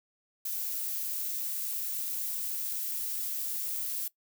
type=noise; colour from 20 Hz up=violet; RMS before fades=-34 dBFS; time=0.45-4.08 s; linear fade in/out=5 ms; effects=noise-tail reverb RT60 0.1 s tail -20 dB re dry